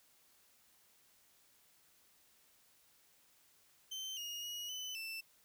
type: tone with pitch steps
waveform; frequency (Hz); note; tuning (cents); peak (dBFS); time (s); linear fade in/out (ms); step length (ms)
30% pulse; 3093 / 2862 / 2899 / 3015 / 2663; G7 / F7 / F#7 / F#7 / E7; -24 / +42 / -36 / +32 / +17; -39; 3.91-5.21; 10; 260
effects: white hiss -69 dBFS RMS until 5.44 s